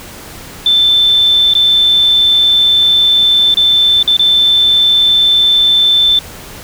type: tone with dropouts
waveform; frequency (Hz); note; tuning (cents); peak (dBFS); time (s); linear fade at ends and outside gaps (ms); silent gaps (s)
sine; 3538; A7; +9; -6; 0.66-6.19; 2; 1.537-1.551 / 3.542-3.571 / 4.028-4.076 / 4.168-4.194
effects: pink hiss -31 dBFS RMS until 6.63 s